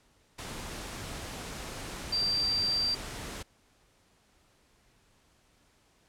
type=tone in noise; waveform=sine; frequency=4699 Hz; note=D8; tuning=in tune; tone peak=-26 dBFS; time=2.12-2.95 s; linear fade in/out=10 ms; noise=pink; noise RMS=-40 dBFS; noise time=0.38-3.43 s; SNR=+11 dB; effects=pink hiss -66 dBFS RMS until 6.08 s + low-pass 10000 Hz 12 dB/octave